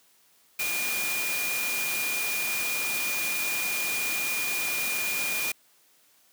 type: tone in noise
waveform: sine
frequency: 2426 Hz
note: D#7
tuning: 44 cents flat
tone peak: -29 dBFS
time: 0.59-5.52 s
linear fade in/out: 5 ms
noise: white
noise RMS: -31 dBFS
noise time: 0.59-5.52 s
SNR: -1 dB
effects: white hiss -62 dBFS RMS until 6.32 s + high-pass 150 Hz 12 dB/octave